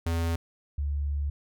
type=tone pair in turn; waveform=square / sine; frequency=83.5 / 71.79 Hz; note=E2 / D2; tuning=+23 / -39 cents; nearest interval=minor third; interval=262 cents; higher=first; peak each=-26 dBFS; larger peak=neither; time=0.06-0.36 / 0.78-1.3 s; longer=second; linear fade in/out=5 ms; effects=none